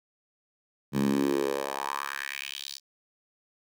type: tone with high-pass filter sweep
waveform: 10% pulse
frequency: 69.3 Hz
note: C#2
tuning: in tune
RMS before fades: -30 dBFS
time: 0.92-2.8 s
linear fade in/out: 50 ms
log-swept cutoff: 160 to 4900 Hz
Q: 3.3
effects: none